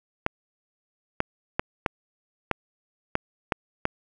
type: clicks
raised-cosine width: 0.5 ms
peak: -7 dBFS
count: 8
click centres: 0.264 / 1.204 / 1.595 / 1.862 / 2.513 / 3.154 / 3.522 / 3.854 s
effects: none